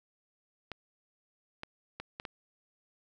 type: clicks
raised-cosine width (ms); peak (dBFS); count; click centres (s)
0.3; -23; 5; 0.717 / 1.634 / 2 / 2.199 / 2.252
effects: none